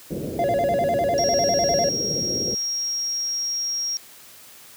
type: low-pass noise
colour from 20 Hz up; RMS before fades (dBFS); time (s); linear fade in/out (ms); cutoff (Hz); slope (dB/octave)
white; -29; 0.1-2.55; 10; 540; 48
type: tone with vibrato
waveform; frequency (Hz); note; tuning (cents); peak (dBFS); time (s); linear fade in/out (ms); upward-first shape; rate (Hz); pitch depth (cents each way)
triangle; 622.3; D#5; 0; -17; 0.39-1.89; 2; square; 10; 180
type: tone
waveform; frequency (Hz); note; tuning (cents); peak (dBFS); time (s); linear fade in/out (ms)
sine; 5600; F8; +4; -23; 1.18-3.97; 0
effects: white hiss -46 dBFS RMS until 4.76 s + high-pass 80 Hz 12 dB/octave